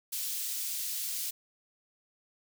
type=high-pass noise; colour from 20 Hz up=white; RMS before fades=-35 dBFS; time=0.12-1.31 s; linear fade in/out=10 ms; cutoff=3700 Hz; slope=12 dB/octave; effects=none